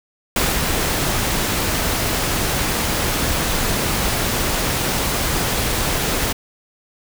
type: noise with ADSR envelope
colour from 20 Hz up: pink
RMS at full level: -17 dBFS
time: 0.36-6.33 s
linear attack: 3 ms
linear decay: 210 ms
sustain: -3 dB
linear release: 11 ms
effects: none